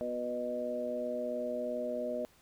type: harmonic tone with a mistuned harmonic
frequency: 122.8 Hz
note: B2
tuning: 9 cents flat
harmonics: 2 / 3 / 4 / 5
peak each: -40 / -45 / -39 / -35 dBFS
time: 0.01-2.25 s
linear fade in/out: 0 ms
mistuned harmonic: 3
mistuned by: -22 cents
effects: pink hiss -64 dBFS RMS until 2.41 s